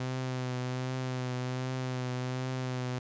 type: tone with vibrato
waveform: sawtooth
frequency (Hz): 127.6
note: C3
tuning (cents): -43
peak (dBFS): -28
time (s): 0-2.99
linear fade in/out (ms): 5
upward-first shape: triangle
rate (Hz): 1.3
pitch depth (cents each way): 29
effects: resampled to 16000 Hz